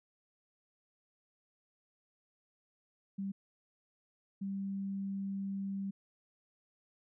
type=tone bursts at uneven times; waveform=sine; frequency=196 Hz; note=G3; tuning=in tune; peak=-35 dBFS; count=2; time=3.18-3.32 / 4.41-5.91 s; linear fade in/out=10 ms; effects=none